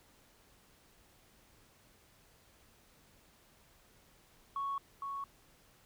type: tone with echo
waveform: sine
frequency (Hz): 1108.7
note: C#6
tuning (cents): 0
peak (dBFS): -33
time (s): 4.56-4.78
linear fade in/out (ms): 2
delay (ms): 460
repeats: 1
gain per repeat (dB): -4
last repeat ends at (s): 5.24
effects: tanh soft clip ceiling -30 dBFS + pink hiss -65 dBFS RMS until 5.85 s

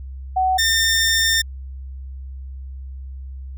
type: tone pair in turn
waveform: sine / 15% pulse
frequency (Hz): 750 / 1808.2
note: F#5 / A6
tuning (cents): +23 / +47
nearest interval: octave + minor third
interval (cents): 1524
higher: second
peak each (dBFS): -15 / -9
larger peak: second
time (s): 0.36-0.58 / 0.58-1.42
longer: second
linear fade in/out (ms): 10
effects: added 66 Hz sine -30 dBFS peak until 3.57 s

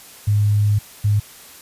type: tone bursts at uneven times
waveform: sine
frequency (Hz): 103.83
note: G#2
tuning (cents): 0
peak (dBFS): -13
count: 2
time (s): 0.27-0.79 / 1.04-1.2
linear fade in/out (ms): 10
effects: white hiss -42 dBFS RMS until 1.61 s + resampled to 32000 Hz

